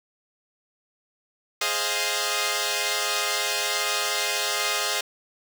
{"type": "chord", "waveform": "5% pulse", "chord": "F minor seventh", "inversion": "first", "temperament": "equal", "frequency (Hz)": [415.3, 523.3, 622.3, 698.5], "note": ["Ab4", "C5", "Eb5", "F5"], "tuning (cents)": [0, 0, 0, 0], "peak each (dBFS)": -18, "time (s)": [1.61, 5.01], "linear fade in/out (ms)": 5, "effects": []}